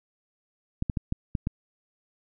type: clicks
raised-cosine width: 5 ms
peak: -14 dBFS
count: 6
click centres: 0.824 / 0.898 / 0.972 / 1.124 / 1.352 / 1.471 s
effects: none